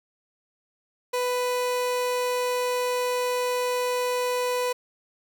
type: tone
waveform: 30% pulse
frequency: 496 Hz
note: B4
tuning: 7 cents sharp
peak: -21 dBFS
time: 1.13-4.73 s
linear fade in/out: 10 ms
effects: 10-bit